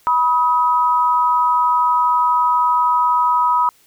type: tone pair together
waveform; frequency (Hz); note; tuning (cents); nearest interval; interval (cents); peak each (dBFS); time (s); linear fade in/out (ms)
sine; 978 / 1265.7; B5 / D#6; -17 / +29; major third; 446; -14 / -17; 0.07-3.69; 0
effects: white hiss -54 dBFS RMS until 3.86 s